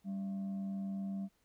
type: tone with frequency modulation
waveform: sine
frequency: 196 Hz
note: G3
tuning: in tune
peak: -35 dBFS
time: 0.04-1.29 s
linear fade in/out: 50 ms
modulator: 480 Hz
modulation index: 0.23
effects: tanh soft clip ceiling -32 dBFS + pink hiss -75 dBFS RMS until 1.44 s